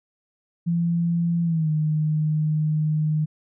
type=tone with pitch glide; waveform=sine; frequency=169.8 to 153.92 Hz; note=F3 to D#3; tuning=-48 to -18 cents; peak=-19 dBFS; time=0.66-3.26 s; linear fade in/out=20 ms; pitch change=-170 cents; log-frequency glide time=1.44-1.7 s; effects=none